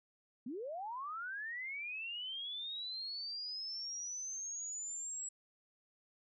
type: linear sweep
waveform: sine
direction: up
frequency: 220 to 7770 Hz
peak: -40 dBFS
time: 0.46-5.29 s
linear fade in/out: 5 ms
effects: none